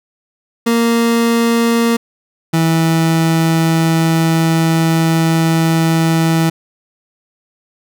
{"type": "tone pair in turn", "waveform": "30% pulse", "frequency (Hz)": [232.2, 163.15], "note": ["A#3", "E3"], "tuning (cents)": [-7, -18], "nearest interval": "tritone", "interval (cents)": 611, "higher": "first", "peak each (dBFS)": -8, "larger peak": "neither", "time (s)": [[0.66, 1.97], [2.53, 6.5]], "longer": "second", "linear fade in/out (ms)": 10, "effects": []}